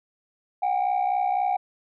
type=tone pair together; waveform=sine; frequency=734 / 797.9 Hz; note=F#5 / G5; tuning=-14 / +30 cents; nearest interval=minor second; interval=144 cents; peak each=-22 dBFS; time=0.62-1.57 s; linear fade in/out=10 ms; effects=tanh soft clip ceiling -18 dBFS